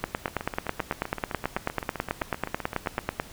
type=two click trains; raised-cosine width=0.5 ms; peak=-17 / -10 dBFS; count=22 / 30; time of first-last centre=0.28-2.99 / 0.04-3.199 s; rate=7.75 / 9.18 Hz; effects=pink hiss -47 dBFS RMS until 3.32 s